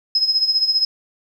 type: tone with tremolo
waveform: sine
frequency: 5120 Hz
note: D#8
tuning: 49 cents sharp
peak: -12 dBFS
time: 0.15-0.85 s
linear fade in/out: 2 ms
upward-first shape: sine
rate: 15 Hz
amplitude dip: 70%
effects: 8-bit